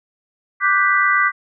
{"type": "chord", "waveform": "sine", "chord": "G major seventh", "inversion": "second", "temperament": "equal", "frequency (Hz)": [1174.7, 1480, 1568, 1975.5], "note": ["D6", "F#6", "G6", "B6"], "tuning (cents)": [0, 0, 0, 0], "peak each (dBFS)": [-17, -21, -20, -17], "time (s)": [0.6, 1.32], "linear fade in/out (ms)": 50, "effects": []}